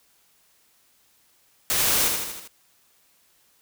white noise with echo, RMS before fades -23 dBFS, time 1.7-2.08 s, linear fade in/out 0 ms, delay 79 ms, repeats 5, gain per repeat -4 dB, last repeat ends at 2.475 s, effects white hiss -62 dBFS RMS until 3.61 s

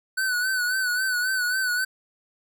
square tone with vibrato, 1500 Hz, F#6, 23 cents sharp, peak -23 dBFS, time 0.17-1.85 s, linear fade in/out 10 ms, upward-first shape sine, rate 3.7 Hz, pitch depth 55 cents each way, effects none

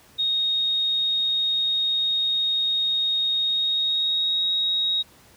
sine tone with pitch glide, 3729 to 3781 Hz, A#7 to A#7, 0 to +24 cents, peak -20 dBFS, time 0.18-5.03 s, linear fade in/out 20 ms, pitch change +24 cents, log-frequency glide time 3.42-4.48 s, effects pink hiss -53 dBFS RMS until 5.36 s + high-pass 60 Hz 12 dB/octave

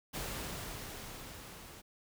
pink noise with level ramp, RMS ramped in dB -39 to -52 dBFS, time 0.13-1.82 s, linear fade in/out 20 ms, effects none

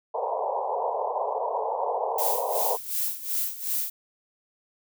white band-pass noise, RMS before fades -28 dBFS, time 0.14-2.77 s, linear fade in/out 10 ms, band 430 to 990 Hz, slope 96 dB/octave
violet noise with tremolo, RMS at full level -26 dBFS, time 2.18-3.9 s, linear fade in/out 5 ms, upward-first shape sine, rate 2.7 Hz, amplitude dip 80%
effects none

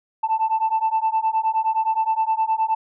sine beating tone pair, 880 / 889.6 Hz, A5 / A5, 0 / +19 cents, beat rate 9.6 Hz, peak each -20 dBFS, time 0.23-2.75 s, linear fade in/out 10 ms, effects tanh soft clip ceiling -13 dBFS

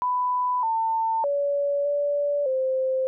sine tone with pitch steps, 995 / 898 / 569 / 577 / 523 Hz, B5 / A5 / C#5 / D5 / C5, +13 / +35 / +45 / -31 / -1 cents, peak -21 dBFS, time 0.02-3.07 s, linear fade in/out 0 ms, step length 610 ms, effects none

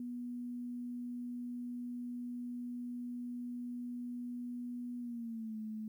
sine tone with pitch glide, 243.8 to 217.2 Hz, B3 to A3, -22 to -22 cents, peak -39 dBFS, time 0-5.88 s, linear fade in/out 2 ms, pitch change -200 cents, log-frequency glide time 4.99-5.57 s, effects 12-bit

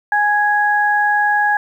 sine tone pair together, 830.6 / 1661.2 Hz, G#5 / G#6, 0 / 0 cents, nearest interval octave, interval 1200 cents, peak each -15 dBFS, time 0.12-1.57 s, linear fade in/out 2 ms, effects 8-bit

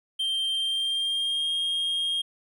triangle tone with pitch glide, 3155 to 3236 Hz, G7 to G#7, +10 to -46 cents, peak -23 dBFS, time 0.19-2.22 s, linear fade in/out 10 ms, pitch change +44 cents, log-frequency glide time 0.53-1.52 s, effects none

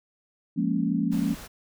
sine chord, Bb minor seventh, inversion second, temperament equal, 174.61 / 207.7 / 233.1 / 277.2 Hz, F3 / Ab3 / Bb3 / Db4, 0 / 0 / 0 / 0 cents, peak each -28 dBFS, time 0.56-1.35 s, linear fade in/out 20 ms
pink noise, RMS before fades -42 dBFS, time 1.11-1.48 s, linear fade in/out 20 ms
effects none

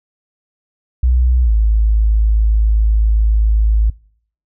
sine tone with pitch glide, 61.8 to 53.8 Hz, B1 to A1, +2 to -38 cents, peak -9 dBFS, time 1.03-3.9 s, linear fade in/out 5 ms, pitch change -240 cents, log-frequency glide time 1.43-1.51 s, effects noise-tail reverb RT60 0.6 s tail -25 dB re dry

